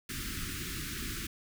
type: band-stop noise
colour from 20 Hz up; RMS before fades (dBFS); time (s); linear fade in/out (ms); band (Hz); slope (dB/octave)
pink; -38; 0.09-1.27; 5; 370 to 1300; 48
effects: none